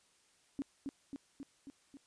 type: tone with echo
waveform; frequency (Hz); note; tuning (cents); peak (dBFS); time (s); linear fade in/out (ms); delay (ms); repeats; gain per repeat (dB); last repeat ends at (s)
sine; 277.2; C#4; 0; -34; 0.59-0.62; 0; 270; 5; -3; 1.97
effects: white hiss -70 dBFS RMS until 2.06 s + resampled to 22050 Hz